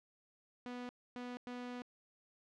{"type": "tone bursts at uneven times", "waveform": "sawtooth", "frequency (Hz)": 246.2, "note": "B3", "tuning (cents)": -5, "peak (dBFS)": -39, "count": 3, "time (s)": [[0.66, 0.89], [1.16, 1.37], [1.47, 1.82]], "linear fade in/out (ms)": 0, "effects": ["low-pass 4000 Hz 12 dB/octave"]}